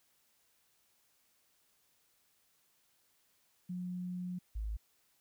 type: tone pair in turn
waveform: sine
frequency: 180 / 53.51 Hz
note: F#3 / A1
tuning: -47 / -48 cents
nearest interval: octave + major sixth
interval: 2101 cents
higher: first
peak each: -37 / -35 dBFS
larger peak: second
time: 3.69-4.39 / 4.55-4.77 s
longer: first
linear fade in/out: 10 ms
effects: white hiss -73 dBFS RMS until 5.2 s